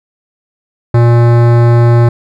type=tone with hard clipping; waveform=sine; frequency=118.5 Hz; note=A#2; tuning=29 cents sharp; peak=-6 dBFS; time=0.94-2.09 s; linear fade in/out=5 ms; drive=18 dB; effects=none

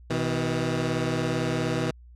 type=tone pair together; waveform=15% pulse; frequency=124.34 / 160 Hz; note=B2 / D#3; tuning=+12 / +49 cents; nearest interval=major third; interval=437 cents; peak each=-21 dBFS; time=0.1-1.91 s; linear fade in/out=5 ms; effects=added 60 Hz sine -46 dBFS peak until 2.15 s + low-pass 7000 Hz 12 dB/octave

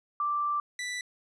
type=tone pair in turn; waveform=sine / sawtooth; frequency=1174.7 / 1975.6 Hz; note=D6 / B6; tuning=0 / 0 cents; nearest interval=major sixth; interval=900 cents; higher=second; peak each=-26 / -29 dBFS; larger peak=first; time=0.2-0.6 / 0.79-1.01 s; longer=first; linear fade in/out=2 ms; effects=resampled to 22050 Hz

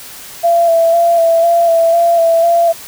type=tone with vibrato; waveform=sine; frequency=673 Hz; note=E5; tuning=36 cents sharp; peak=-7 dBFS; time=0.43-2.73 s; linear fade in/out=20 ms; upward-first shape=square; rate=2 Hz; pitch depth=22 cents each way; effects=white hiss -32 dBFS RMS until 2.87 s

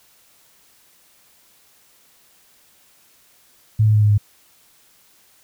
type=tone with pitch steps; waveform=sine; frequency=108.6 / 107.29 / 106 / 104.72 / 103.46 Hz; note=A2 / A2 / G#2 / G#2 / G#2; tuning=-22 / -43 / +36 / +15 / -6 cents; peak=-11 dBFS; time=3.79-4.18 s; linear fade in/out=10 ms; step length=78 ms; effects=white hiss -55 dBFS RMS until 5.43 s

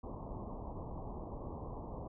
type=low-pass noise; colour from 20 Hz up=pink; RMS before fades=-44 dBFS; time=0.03-2.08 s; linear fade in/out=10 ms; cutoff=1100 Hz; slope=96 dB/octave; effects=none

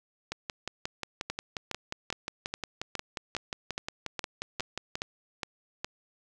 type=two click trains; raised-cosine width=0.2 ms; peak=-15 / -16 dBFS; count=12 / 27; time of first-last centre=1.3-5.845 / 0.32-4.955 s; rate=2.42 / 5.61 Hz; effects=none

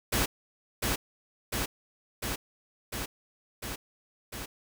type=noise with echo; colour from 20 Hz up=pink; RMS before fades=-27 dBFS; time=0.12-0.26 s; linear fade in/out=10 ms; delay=700 ms; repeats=6; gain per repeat=-2 dB; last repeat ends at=4.46 s; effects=none

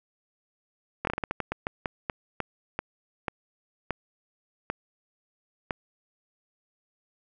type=slowing click train; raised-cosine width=0.5 ms; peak=-13 dBFS; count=18; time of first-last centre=1.05-5.708 s; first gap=22 ms; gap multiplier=1.27; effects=none

